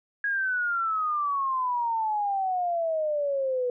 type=exponential sweep; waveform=sine; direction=down; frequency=1659 to 488.4 Hz; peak=-24 dBFS; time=0.24-3.7 s; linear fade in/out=2 ms; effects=none